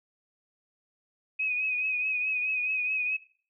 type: tone with vibrato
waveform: sine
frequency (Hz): 2515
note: D#7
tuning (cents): +18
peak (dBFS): -26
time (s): 1.39-3.17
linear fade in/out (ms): 10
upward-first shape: triangle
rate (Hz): 4.7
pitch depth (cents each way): 51
effects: noise-tail reverb RT60 0.5 s tail -21 dB re dry